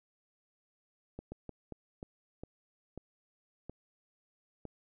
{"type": "slowing click train", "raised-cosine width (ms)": 2, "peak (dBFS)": -29, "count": 9, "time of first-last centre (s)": [1.19, 4.653], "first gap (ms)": 130, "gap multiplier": 1.33, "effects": []}